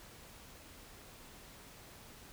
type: silence
effects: pink hiss -55 dBFS RMS until 2.32 s